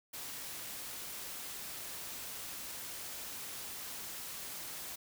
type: noise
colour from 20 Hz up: white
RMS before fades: -44 dBFS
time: 0.13-4.96 s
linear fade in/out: 10 ms
effects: none